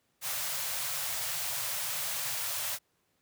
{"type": "band-stop noise", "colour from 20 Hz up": "white", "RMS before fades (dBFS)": -34, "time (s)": [0.21, 2.79], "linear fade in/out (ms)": 50, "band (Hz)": [160, 520], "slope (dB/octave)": 48, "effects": ["pink hiss -74 dBFS RMS until 3.21 s", "high-pass 100 Hz 12 dB/octave"]}